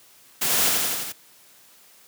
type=noise with echo; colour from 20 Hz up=white; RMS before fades=-23 dBFS; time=0.41-0.7 s; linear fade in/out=10 ms; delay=85 ms; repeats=5; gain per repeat=-2 dB; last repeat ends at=1.125 s; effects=white hiss -53 dBFS RMS until 2.07 s + high-pass 100 Hz 12 dB/octave